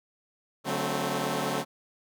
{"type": "chord", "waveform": "10% pulse", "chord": "D dominant seventh", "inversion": "none", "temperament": "equal with one note detuned", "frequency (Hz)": [143.48, 185, 220, 261.6], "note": ["D3", "F#3", "A3", "C4"], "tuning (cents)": [-40, 0, 0, 0], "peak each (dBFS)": -25, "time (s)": [0.64, 1.65], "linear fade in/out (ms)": 50, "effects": []}